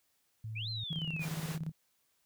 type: tone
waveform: sine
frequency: 110 Hz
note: A2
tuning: in tune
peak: -38 dBFS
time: 0.44-0.84 s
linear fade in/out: 5 ms
type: exponential two-way sweep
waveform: sine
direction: up then down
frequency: 2250 to 4218 to 2353 Hz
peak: -38 dBFS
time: 0.55-1.26 s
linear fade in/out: 20 ms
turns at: 0.69 s
type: tone with tremolo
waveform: sine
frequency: 159.3 Hz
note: D#3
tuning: 41 cents sharp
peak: -33 dBFS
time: 0.9-1.72 s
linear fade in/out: 10 ms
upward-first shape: square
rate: 17 Hz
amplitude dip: 70%
type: high-pass noise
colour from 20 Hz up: pink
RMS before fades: -45 dBFS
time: 1.19-1.59 s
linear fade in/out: 50 ms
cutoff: 280 Hz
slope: 48 dB/octave
effects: white hiss -75 dBFS RMS until 2.25 s